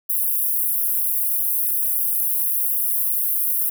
pink high-pass noise, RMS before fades -21 dBFS, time 0.09-3.7 s, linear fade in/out 10 ms, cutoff 11000 Hz, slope 48 dB/octave, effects none

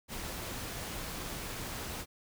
pink noise, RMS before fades -40 dBFS, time 0.08-2.06 s, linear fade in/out 50 ms, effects none

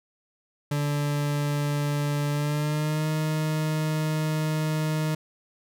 40% pulse tone with pitch glide, 145.7 to 155.26 Hz, D3 to D#3, -13 to -3 cents, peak -23 dBFS, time 0.71-5.15 s, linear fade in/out 5 ms, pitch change +110 cents, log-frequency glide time 2.31-3.08 s, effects none

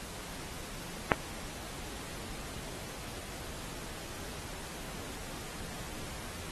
clicks, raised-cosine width 0.5 ms, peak -7 / -29 dBFS, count 2, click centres 1.118 / 1.134 s, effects pink hiss -44 dBFS RMS until 6.51 s + AAC 32 kbps

